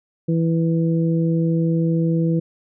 harmonic tone, 164.81 Hz, E3, in tune, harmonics 1 / 2 / 3, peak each -17 / -23 / -27 dBFS, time 0.28-2.4 s, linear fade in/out 10 ms, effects none

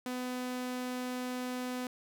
sawtooth tone, 250.9 Hz, B3, 28 cents sharp, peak -31 dBFS, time 0.06-1.87 s, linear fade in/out 2 ms, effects none

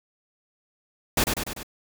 pink noise with echo, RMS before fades -21 dBFS, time 1.17-1.24 s, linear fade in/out 5 ms, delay 98 ms, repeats 4, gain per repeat -4 dB, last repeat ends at 1.632 s, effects none

